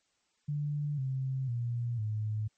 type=tone with pitch steps; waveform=sine; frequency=146.83 / 132.33 / 119.26 / 107.49 Hz; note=D3 / C3 / A#2 / A2; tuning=0 / +20 / +40 / -40 cents; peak=-30 dBFS; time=0.48-2.48 s; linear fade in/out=10 ms; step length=500 ms; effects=white hiss -75 dBFS RMS until 2.57 s + MP3 32 kbps